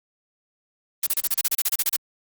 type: noise bursts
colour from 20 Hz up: blue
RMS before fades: -21 dBFS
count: 14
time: 1.03-1.964 s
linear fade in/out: 5 ms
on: 37 ms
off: 32 ms
effects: Opus 32 kbps